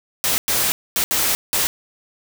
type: noise bursts at uneven times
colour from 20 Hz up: white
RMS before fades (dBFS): -19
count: 5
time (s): 0.24-0.38 / 0.48-0.72 / 0.96-1.04 / 1.11-1.35 / 1.53-1.67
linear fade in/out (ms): 0
effects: none